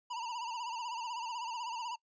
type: tone with vibrato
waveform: square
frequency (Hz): 942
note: A#5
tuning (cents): +18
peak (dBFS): -38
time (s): 0.1-1.96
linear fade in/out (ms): 10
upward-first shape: sine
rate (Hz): 16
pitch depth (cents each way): 89
effects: noise-tail reverb RT60 0.1 s tail -24 dB re dry + resampled to 16000 Hz